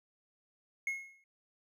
triangle tone with exponential decay, 2167 Hz, C#7, 40 cents flat, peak -28 dBFS, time 0.87-1.24 s, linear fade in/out 2 ms, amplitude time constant 80 ms, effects none

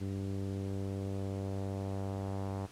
sawtooth tone with low-pass filter sweep, 97.5 Hz, G2, 9 cents flat, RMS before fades -37 dBFS, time 0-2.67 s, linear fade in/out 20 ms, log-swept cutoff 340 to 900 Hz, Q 1.5, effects pink hiss -56 dBFS RMS until 2.71 s + low-pass 10000 Hz 12 dB/octave

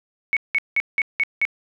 sine tone bursts, 2217 Hz, C#7, in tune, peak -16 dBFS, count 6, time 0.33-1.452 s, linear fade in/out 0 ms, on 37 ms, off 180 ms, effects none

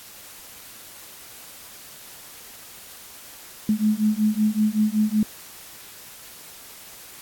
sine beating tone pair, 211.2 / 216.5 Hz, G#3 / A3, +29 / -28 cents, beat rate 5.3 Hz, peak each -21 dBFS, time 3.69-5.23 s, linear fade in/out 2 ms, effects white hiss -43 dBFS RMS until 7.21 s + AAC 64 kbps

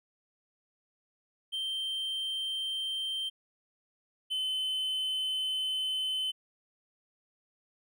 triangle tone pair in turn, 3136 / 3050 Hz, G7 / G7, 0 / -48 cents, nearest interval unison, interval 48 cents, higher first, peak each -30 / -28 dBFS, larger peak second, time 1.52-3.3 / 4.3-6.32 s, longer second, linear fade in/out 20 ms, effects none

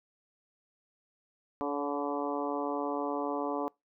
harmonic tone with a mistuned harmonic, 144 Hz, D3, 34 cents flat, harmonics 2 / 3 / 4 / 5 / 6 / 7 / 8, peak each -35 / -37 / -38 / -39 / -40 / -40 / -41 dBFS, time 1.61-3.68 s, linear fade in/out 0 ms, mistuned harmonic 4, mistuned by -20 cents, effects noise-tail reverb RT60 0.2 s tail -26 dB re dry

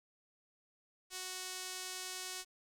sawtooth tone with band-pass filter, 370 Hz, F#4, in tune, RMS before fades -44 dBFS, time 1.1-2.45 s, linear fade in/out 50 ms, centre 6900 Hz, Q 0.9, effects 11-bit

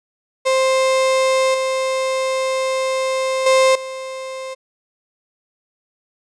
35% pulse tone with level steps, 525 Hz, C5, 6 cents sharp, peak -12 / -16 / -9 / -25 dBFS, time 0.45-4.55 s, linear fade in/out 20 ms, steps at 1.54 / 3.46 / 3.75 s, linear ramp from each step 5 ms, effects resampled to 22050 Hz

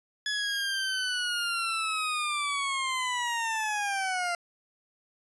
20% pulse linear sweep, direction down, 1700 to 689 Hz, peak -23 dBFS, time 0.26-4.35 s, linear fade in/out 2 ms, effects resampled to 24000 Hz

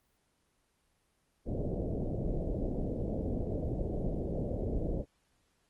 pink low-pass noise, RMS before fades -34 dBFS, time 1.45-5.05 s, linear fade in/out 50 ms, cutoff 630 Hz, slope 48 dB/octave, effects pink hiss -74 dBFS RMS until 5.69 s + Opus 24 kbps

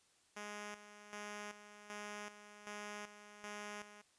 5% pulse tone with tremolo, 207.7 Hz, G#3, in tune, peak -34 dBFS, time 0.36-4.02 s, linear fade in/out 10 ms, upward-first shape square, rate 1.3 Hz, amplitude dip 70%, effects white hiss -72 dBFS RMS until 4.18 s + resampled to 22050 Hz

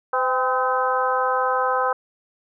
harmonic tone with a mistuned harmonic, 255.4 Hz, C4, 42 cents flat, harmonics 2 / 3 / 4 / 5 / 6, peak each -24 / -25 / -24 / -24 / -29 dBFS, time 0.13-1.93 s, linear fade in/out 5 ms, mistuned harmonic 3, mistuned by +52 cents, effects none

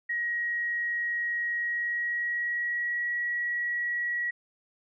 sine tone with pitch glide, 1895 to 1920.3 Hz, A#6 to B6, +28 to -49 cents, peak -27 dBFS, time 0.09-4.31 s, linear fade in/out 10 ms, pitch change +23 cents, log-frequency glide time 1.56-3.12 s, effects none

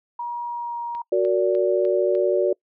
sine tone with pitch glide, 954 to 945.2 Hz, A#5 to A#5, +40 to +24 cents, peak -26 dBFS, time 0.19-1.02 s, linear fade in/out 5 ms, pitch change -16 cents, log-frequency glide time 0.47-0.79 s
click train, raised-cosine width 0.3 ms, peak -28 dBFS, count 5, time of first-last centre 0.95-2.151 s, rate 3.33 Hz
sine chord, Gb augmented, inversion none, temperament just, 370 / 462.5 / 578.1 Hz, Gb4 / Bb4 / D5, 0 / -14 / -27 cents, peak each -20 / -24 / -21 dBFS, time 1.12-2.53 s, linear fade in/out 5 ms
effects noise-tail reverb RT60 0.1 s tail -26 dB re dry

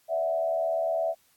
sine tone with frequency modulation, 658 Hz, E5, 3 cents flat, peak -24 dBFS, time 0.08-1.15 s, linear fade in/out 50 ms, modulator 76.9 Hz, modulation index 0.72, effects white hiss -65 dBFS RMS until 1.36 s + AAC 64 kbps

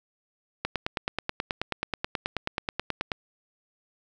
click train, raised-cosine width 0.3 ms, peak -11 dBFS, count 24, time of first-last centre 0.65-3.118 s, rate 9.32 Hz, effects none

